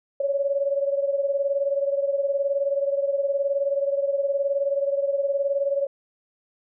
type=beating tone pair; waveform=sine; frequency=554.4 / 573.4 Hz; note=C#5 / D5; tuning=0 / -42 cents; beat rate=19 Hz; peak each=-22 / -27 dBFS; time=0.2-5.87 s; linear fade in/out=5 ms; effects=none